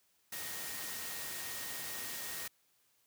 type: tone in noise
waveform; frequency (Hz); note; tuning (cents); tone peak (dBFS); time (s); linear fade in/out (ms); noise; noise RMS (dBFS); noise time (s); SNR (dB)
sine; 1866; A#6; +1; -50; 0.32-2.48; 5; white; -42; 0.32-2.48; -11
effects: white hiss -73 dBFS RMS until 3.06 s + high-pass 60 Hz 12 dB/octave